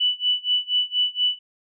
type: tone with tremolo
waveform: sine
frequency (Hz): 2971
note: F#7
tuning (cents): +6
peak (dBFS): -16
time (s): 0-1.39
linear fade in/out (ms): 10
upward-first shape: sine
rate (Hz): 4.2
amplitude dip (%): 95
effects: none